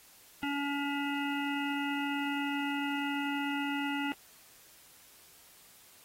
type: harmonic tone with a mistuned harmonic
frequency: 283.8 Hz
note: C#4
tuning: 41 cents sharp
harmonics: 1 / 3 / 5 / 7 / 9 / 10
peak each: -33 / -38 / -40 / -41 / -43 / -43 dBFS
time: 0.43-4.12 s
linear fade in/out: 0 ms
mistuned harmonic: 9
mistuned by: +17 cents
effects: white hiss -58 dBFS RMS until 6.04 s + AAC 48 kbps